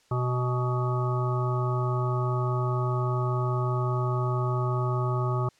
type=harmonic tone with a mistuned harmonic; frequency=124.9 Hz; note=B2; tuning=20 cents sharp; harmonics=1 / 3 / 5 / 7 / 9 / 10; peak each=-25 / -33 / -37 / -37 / -35 / -36 dBFS; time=0.11-5.49 s; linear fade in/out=5 ms; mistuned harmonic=7; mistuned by=-36 cents; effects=white hiss -63 dBFS RMS until 5.59 s + low-pass 7000 Hz 12 dB/octave